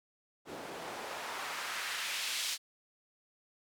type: noise with band-pass filter sweep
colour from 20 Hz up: white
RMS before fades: -39 dBFS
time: 0.45-2.58 s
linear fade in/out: 50 ms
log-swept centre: 360 to 4100 Hz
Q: 1
effects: none